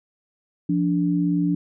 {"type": "tone pair together", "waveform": "sine", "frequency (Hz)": [173.4, 290.7], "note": ["F3", "D4"], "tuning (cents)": [-12, -18], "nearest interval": "major sixth", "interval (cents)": 894, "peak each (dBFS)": -21, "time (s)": [0.69, 1.55], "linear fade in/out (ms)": 5, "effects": []}